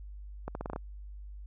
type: accelerating click train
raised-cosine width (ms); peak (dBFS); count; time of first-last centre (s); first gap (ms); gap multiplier
1; -22; 7; 0.48-0.761; 71; 0.83
effects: added 50 Hz sine -42 dBFS peak until 1.46 s